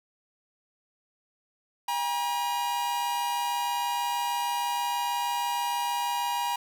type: tone pair together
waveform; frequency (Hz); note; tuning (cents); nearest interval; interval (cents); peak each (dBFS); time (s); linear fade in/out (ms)
45% pulse; 810 / 956.3; G#5 / A#5; -43 / +44; minor third; 287; -32 / -28; 1.88-6.56; 5
effects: none